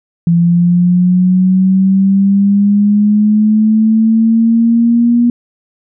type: linear sweep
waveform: sine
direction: up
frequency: 169 to 239.9 Hz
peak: -6 dBFS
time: 0.27-5.3 s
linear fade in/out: 2 ms
effects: none